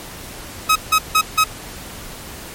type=tone bursts; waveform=sawtooth; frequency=1273 Hz; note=D#6; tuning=39 cents sharp; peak=-7 dBFS; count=4; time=0.69-1.442 s; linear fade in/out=10 ms; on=68 ms; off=160 ms; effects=pink hiss -34 dBFS RMS until 2.54 s + MP3 64 kbps